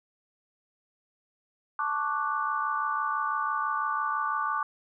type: chord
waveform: sine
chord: D major seventh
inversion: second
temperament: equal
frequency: 880 / 1108.7 / 1174.7 / 1480 Hz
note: A5 / C#6 / D6 / F#6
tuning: 0 / 0 / 0 / 0 cents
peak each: -34 / -33 / -29 / -34 dBFS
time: 1.79-4.63 s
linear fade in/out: 2 ms
effects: none